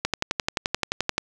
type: click train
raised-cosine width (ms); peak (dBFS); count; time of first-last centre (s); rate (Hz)
0.2; -5; 14; 0.05-1.18; 11.5
effects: none